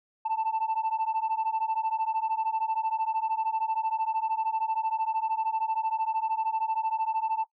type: beating tone pair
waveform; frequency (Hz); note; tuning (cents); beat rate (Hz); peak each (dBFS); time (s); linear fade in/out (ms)
sine; 880 / 893; A5 / A5; 0 / +25; 13; -27; 0.25-7.45; 10
effects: noise-tail reverb RT60 0.1 s tail -18 dB re dry + tanh soft clip ceiling -22 dBFS